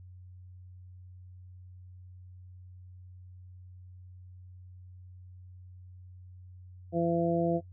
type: harmonic tone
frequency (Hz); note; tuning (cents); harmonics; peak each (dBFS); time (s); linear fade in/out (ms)
169.1; E3; +44; 1 / 2 / 3 / 4; -30 / -30 / -32 / -32; 6.92-7.61; 50
effects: noise-tail reverb RT60 0.1 s tail -19 dB re dry + added 91 Hz sine -47 dBFS peak until 7.72 s